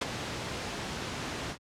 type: noise with ADSR envelope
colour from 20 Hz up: pink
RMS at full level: -27 dBFS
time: 0.01-1.58 s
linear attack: 9 ms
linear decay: 19 ms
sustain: -8 dB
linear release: 81 ms
effects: high-pass 80 Hz 12 dB/octave + low-pass 6000 Hz 12 dB/octave